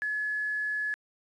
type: tone with quantisation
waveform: sine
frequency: 1704 Hz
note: G#6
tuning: 44 cents sharp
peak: -28 dBFS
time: 0.02-0.94 s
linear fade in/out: 0 ms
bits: 9
effects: resampled to 22050 Hz